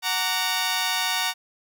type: chord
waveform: 10% pulse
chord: Gb augmented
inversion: none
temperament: just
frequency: 740 / 925 / 1156.2 Hz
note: Gb5 / Bb5 / D6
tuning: 0 / -14 / -27 cents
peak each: -19 / -18 / -22 dBFS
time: 0.02-1.34 s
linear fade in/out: 50 ms
effects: none